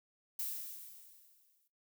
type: noise with exponential decay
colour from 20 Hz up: violet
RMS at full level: -37 dBFS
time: 0.39-1.68 s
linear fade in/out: 5 ms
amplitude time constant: 280 ms
effects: noise-tail reverb RT60 0.2 s tail -17 dB re dry